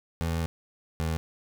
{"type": "tone pair in turn", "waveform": "25% pulse", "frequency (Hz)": [82.6, 80.48], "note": ["E2", "E2"], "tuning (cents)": [4, -41], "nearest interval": "unison", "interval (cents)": 45, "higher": "first", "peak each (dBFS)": -23, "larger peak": "neither", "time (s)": [[0.21, 0.46], [1, 1.17]], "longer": "first", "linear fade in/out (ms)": 0, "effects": []}